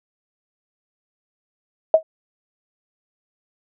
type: tone with exponential decay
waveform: sine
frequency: 639 Hz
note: D#5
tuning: 46 cents sharp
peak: -4 dBFS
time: 1.94-2.03 s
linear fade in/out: 2 ms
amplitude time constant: 18 ms
effects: none